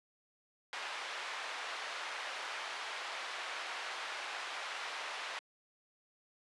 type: band-pass noise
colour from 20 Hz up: pink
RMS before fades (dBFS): -42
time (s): 0.73-5.39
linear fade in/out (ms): 0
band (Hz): 880 to 3500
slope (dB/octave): 12
effects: high-pass 400 Hz 12 dB/octave + resampled to 24000 Hz